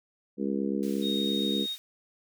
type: harmonic tone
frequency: 68.5 Hz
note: C#2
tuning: 20 cents flat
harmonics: 3 / 4 / 5 / 6 / 7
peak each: -30 / -32 / -34 / -36 / -37 dBFS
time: 0.37-1.67 s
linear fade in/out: 50 ms
type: high-pass noise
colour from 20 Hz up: pink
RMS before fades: -49 dBFS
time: 0.83-1.78 s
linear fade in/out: 0 ms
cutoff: 2900 Hz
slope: 12 dB/octave
type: tone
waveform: sine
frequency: 3729 Hz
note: A#7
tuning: in tune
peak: -30 dBFS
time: 1.01-1.77 s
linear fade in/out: 50 ms
effects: none